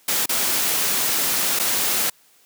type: noise with dropouts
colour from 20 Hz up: white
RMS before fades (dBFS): -21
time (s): 0.08-2.1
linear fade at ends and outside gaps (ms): 5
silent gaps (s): 0.259-0.291 / 1.591-1.596
effects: white hiss -56 dBFS RMS until 2.45 s + high-pass 150 Hz 12 dB/octave